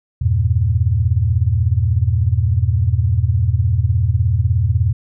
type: chord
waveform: sine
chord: E diminished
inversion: none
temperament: just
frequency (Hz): 82.41 / 98.89 / 118.67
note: E2 / G2 / Bb2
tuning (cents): 0 / +16 / +31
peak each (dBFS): -17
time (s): 0.21-4.93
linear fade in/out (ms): 10
effects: none